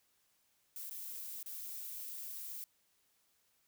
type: noise with dropouts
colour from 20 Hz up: violet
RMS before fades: -45 dBFS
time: 0.76-2.64 s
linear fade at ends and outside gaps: 0 ms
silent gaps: 0.896-0.91 / 1.428-1.461 s
effects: white hiss -75 dBFS RMS until 3.67 s